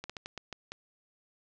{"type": "slowing click train", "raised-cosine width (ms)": 0.2, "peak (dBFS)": -22, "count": 7, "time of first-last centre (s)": [0.04, 0.72], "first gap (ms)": 56, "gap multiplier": 1.28, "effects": ["low-pass 7000 Hz 12 dB/octave"]}